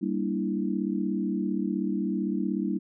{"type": "chord", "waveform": "sine", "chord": "E half-diminished seventh", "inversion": "first", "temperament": "equal", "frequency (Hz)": [196, 233.1, 293.7, 329.6], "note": ["G3", "Bb3", "D4", "E4"], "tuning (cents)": [0, 0, 0, 0], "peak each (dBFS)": [-29, -32, -32, -32], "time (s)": [0.01, 2.79], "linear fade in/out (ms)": 20, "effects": []}